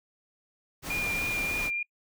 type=noise; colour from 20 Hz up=pink; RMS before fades=-36 dBFS; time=0.82-1.71 s; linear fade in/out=50 ms
type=tone with vibrato; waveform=sine; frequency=2407 Hz; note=D7; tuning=42 cents sharp; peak=-28 dBFS; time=0.9-1.83 s; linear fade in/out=5 ms; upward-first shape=sine; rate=3.4 Hz; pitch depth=15 cents each way
effects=noise-tail reverb RT60 0.1 s tail -26 dB re dry